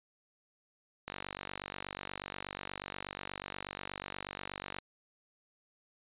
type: click train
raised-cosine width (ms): 0.3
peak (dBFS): -22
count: 180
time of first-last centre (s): 1.08-4.786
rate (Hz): 48.3
effects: resampled to 8000 Hz